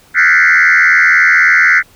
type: tone with frequency modulation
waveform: sine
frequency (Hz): 1761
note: A6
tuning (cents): +1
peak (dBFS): -4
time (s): 0.14-1.83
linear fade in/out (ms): 50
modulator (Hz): 83.6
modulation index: 4.3
effects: tanh soft clip ceiling -2 dBFS + pink hiss -46 dBFS RMS until 1.95 s